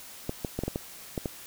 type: clicks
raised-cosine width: 2 ms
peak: -16 dBFS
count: 8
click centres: 0.294 / 0.448 / 0.59 / 0.636 / 0.68 / 0.759 / 1.178 / 1.258 s
effects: white hiss -46 dBFS RMS until 1.46 s